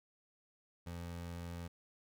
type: tone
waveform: 25% pulse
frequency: 86 Hz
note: F2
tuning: 26 cents flat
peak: -39 dBFS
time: 0.86-1.68 s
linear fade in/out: 10 ms
effects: none